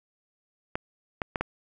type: clicks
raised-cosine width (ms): 0.5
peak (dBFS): -13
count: 4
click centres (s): 0.755 / 1.218 / 1.358 / 1.41
effects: none